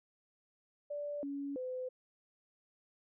sine tone with pitch steps, 583 / 281.2 / 509 Hz, D5 / C#4 / C5, -13 / +25 / -48 cents, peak -37 dBFS, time 0.9-1.89 s, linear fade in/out 10 ms, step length 330 ms, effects none

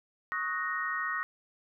sine chord, D# minor seventh, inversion third, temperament equal with one note detuned, 1108.7 / 1261.9 / 1480 / 1864.7 Hz, C#6 / D#6 / F#6 / A#6, 0 / +24 / 0 / 0 cents, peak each -38 / -36 / -38 / -33 dBFS, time 0.32-1.23 s, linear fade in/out 0 ms, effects none

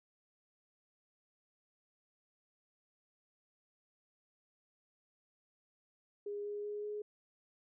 sine tone with pitch steps, 410 / 412.9 / 415.7 / 418.6 Hz, G#4 / G#4 / G#4 / G#4, -22 / -10 / +2 / +14 cents, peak -38 dBFS, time 6.26-7.02 s, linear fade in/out 5 ms, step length 190 ms, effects none

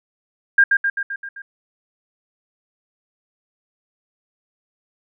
sine tone with echo, 1606 Hz, G6, 41 cents sharp, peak -8 dBFS, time 0.58-0.64 s, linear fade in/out 5 ms, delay 130 ms, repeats 6, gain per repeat -4 dB, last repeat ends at 1.42 s, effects none

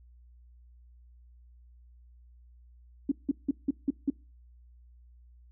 sine tone bursts, 278.3 Hz, C#4, 7 cents sharp, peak -22 dBFS, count 6, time 3.09-4.102 s, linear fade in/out 5 ms, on 27 ms, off 170 ms, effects noise-tail reverb RT60 0.3 s tail -23 dB re dry + added 60 Hz sine -53 dBFS peak until 5.51 s

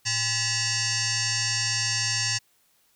sine tone with frequency modulation, 111.5 Hz, A2, 23 cents sharp, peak -23 dBFS, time 0.05-2.39 s, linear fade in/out 20 ms, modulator 916 Hz, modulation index 7.3, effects white hiss -65 dBFS RMS until 2.95 s

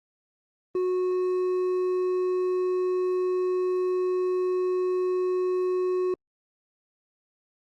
triangle tone with hard clipping, 366.4 Hz, F#4, 17 cents flat, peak -24 dBFS, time 0.75-6.14 s, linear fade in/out 2 ms, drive 7 dB, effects Opus 24 kbps

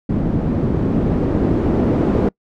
white noise with low-pass filter sweep, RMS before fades -17 dBFS, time 0.09-2.29 s, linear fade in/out 5 ms, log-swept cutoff 230 to 370 Hz, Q 1.2, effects noise-tail reverb RT60 0.1 s tail -25 dB re dry

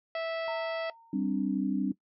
harmonic tone, 656 Hz, E5, 9 cents flat, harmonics 1 / 2 / 3 / 4 / 5 / 6 / 7 / 8, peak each -31 / -41 / -41 / -45 / -47 / -58 / -50 / -57 dBFS, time 0.15-0.9 s, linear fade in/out 2 ms
sine tone with exponential decay, 916 Hz, A#5, 31 cents flat, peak -35 dBFS, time 0.48-1.59 s, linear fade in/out 0 ms, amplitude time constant 240 ms
sine chord, G suspended fourth, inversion none, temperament equal, 196 / 261.6 / 293.7 Hz, G3 / C4 / D4, 0 / 0 / 0 cents, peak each -31 dBFS, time 1.13-1.92 s, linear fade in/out 5 ms
effects noise-tail reverb RT60 0.1 s tail -18 dB re dry

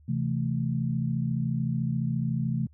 sine chord, A minor, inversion first, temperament equal, 130.81 / 164.81 / 220 Hz, C3 / E3 / A3, 0 / 0 / 0 cents, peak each -28 / -30 / -31 dBFS, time 0.08-2.67 s, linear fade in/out 10 ms, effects added 75 Hz sine -53 dBFS peak until 2.73 s

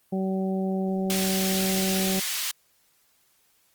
harmonic tone, 190.2 Hz, F#3, 48 cents sharp, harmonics 1 / 2 / 3 / 4, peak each -25 / -31 / -35 / -37 dBFS, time 0.12-2.2 s, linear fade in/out 10 ms
pink high-pass noise, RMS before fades -29 dBFS, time 1.1-2.51 s, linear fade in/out 0 ms, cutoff 2400 Hz, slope 12 dB/octave
effects white hiss -65 dBFS RMS until 3.74 s + Opus 32 kbps

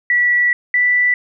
sine tone pair in turn, 1949 / 1972.8 Hz, B6 / B6, -23 / -2 cents, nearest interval unison, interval 21 cents, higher second, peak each -11 dBFS, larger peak neither, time 0.1-0.53 / 0.74-1.14 s, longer first, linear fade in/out 2 ms, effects none

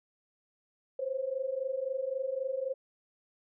sine tone pair together, 513.2 / 537 Hz, C5 / C5, -34 / +45 cents, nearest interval minor second, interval 79 cents, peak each -35 / -33 dBFS, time 0.99-2.74 s, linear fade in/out 5 ms, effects none

